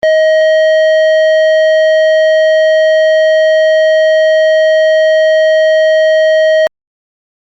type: tone with tanh clipping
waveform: sine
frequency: 630 Hz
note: D#5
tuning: 21 cents sharp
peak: -7 dBFS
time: 0.03-6.67 s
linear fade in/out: 0 ms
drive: 11 dB
effects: Opus 32 kbps